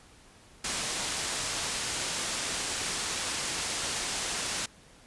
white low-pass noise, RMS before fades -33 dBFS, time 0.64-4.66 s, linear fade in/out 5 ms, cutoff 8900 Hz, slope 24 dB/octave, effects pink hiss -56 dBFS RMS until 5.06 s + resampled to 24000 Hz

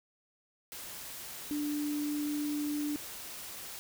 sine tone in noise, 294.9 Hz, D4, 7 cents sharp, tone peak -31 dBFS, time 1.51-2.96 s, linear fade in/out 0 ms, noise white, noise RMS -44 dBFS, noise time 0.72-3.79 s, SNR +10 dB, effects none

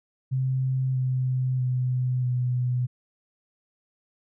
sine tone with pitch steps, 130.81 / 128.71 / 126.65 / 124.61 Hz, C3 / C3 / B2 / B2, 0 / -28 / +44 / +16 cents, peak -22 dBFS, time 0.31-2.87 s, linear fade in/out 20 ms, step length 640 ms, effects none

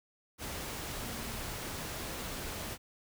sine tone in noise, 228.2 Hz, A#3, 37 cents flat, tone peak -48 dBFS, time 0.98-1.44 s, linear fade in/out 50 ms, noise pink, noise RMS -40 dBFS, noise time 0.38-2.78 s, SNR -11 dB, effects none

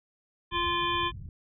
harmonic tone, 346.5 Hz, F4, 14 cents flat, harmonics 1 / 3 / 5 / 7 / 9 / 10, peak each -35 / -28 / -36 / -36 / -34 / -36 dBFS, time 0.51-1.12 s, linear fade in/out 50 ms
white low-pass noise, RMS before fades -42 dBFS, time 0.52-1.29 s, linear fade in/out 2 ms, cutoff 130 Hz, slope 24 dB/octave
effects none

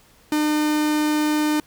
45% pulse tone, 302.6 Hz, D#4, 48 cents flat, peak -18 dBFS, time 0.32-1.6 s, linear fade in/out 2 ms, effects pink hiss -54 dBFS RMS until 1.66 s

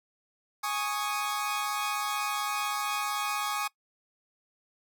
sawtooth chord, Ab suspended fourth, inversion none, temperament equal, 830.6 / 1108.7 / 1244.5 Hz, Ab5 / Db6 / Eb6, 0 / 0 / 0 cents, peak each -30 dBFS, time 0.63-3.68 s, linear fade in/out 10 ms, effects noise-tail reverb RT60 0.1 s tail -22 dB re dry

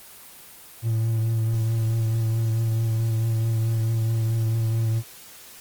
triangle tone with vibrato, 112.7 Hz, A2, 42 cents sharp, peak -18 dBFS, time 0.82-5.03 s, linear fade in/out 50 ms, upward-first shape triangle, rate 4.6 Hz, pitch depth 27 cents each way, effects white hiss -45 dBFS RMS until 5.6 s + Opus 24 kbps

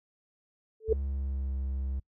sine tone with exponential growth, 440 Hz, A4, in tune, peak -18 dBFS, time 0.8-0.93 s, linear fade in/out 5 ms, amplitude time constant 27 ms
triangle tone with pitch glide, 68.9 to 66.71 Hz, C#2 to C2, -10 to +34 cents, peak -28 dBFS, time 0.88-2 s, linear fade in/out 10 ms, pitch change -56 cents, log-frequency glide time 1.02-1.54 s
effects noise-tail reverb RT60 0.1 s tail -25 dB re dry

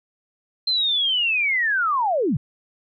sine linear sweep, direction down, 4156 to 107.8 Hz, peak -18 dBFS, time 0.67-2.37 s, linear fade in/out 5 ms, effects none

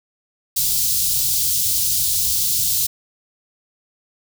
white band-stop noise, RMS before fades -19 dBFS, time 0.56-2.87 s, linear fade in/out 10 ms, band 150 to 3900 Hz, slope 24 dB/octave, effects none

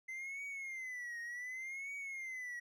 triangle tone with vibrato, 2054 Hz, C7, 33 cents flat, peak -40 dBFS, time 0.08-2.6 s, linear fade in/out 10 ms, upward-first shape triangle, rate 0.67 Hz, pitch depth 170 cents each way, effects none

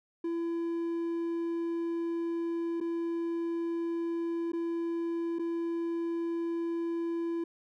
triangle tone with dropouts, 336.2 Hz, E4, 34 cents sharp, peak -28 dBFS, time 0.24-7.44 s, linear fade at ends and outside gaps 5 ms, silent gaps 2.803-2.81 / 4.52-4.532 / 5.387-5.393 s, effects none

